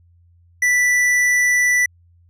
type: tone with tanh clipping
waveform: sine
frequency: 1973 Hz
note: B6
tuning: 2 cents flat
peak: -15 dBFS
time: 0.62-1.86 s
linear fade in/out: 5 ms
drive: 13 dB
effects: added 86 Hz sine -50 dBFS peak until 2.29 s